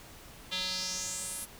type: tone with band-pass filter sweep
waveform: square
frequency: 185 Hz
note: F#3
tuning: in tune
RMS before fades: -36 dBFS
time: 0.51-1.46 s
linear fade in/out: 20 ms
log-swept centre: 3500 to 11000 Hz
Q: 3.8
effects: pink hiss -51 dBFS RMS until 1.59 s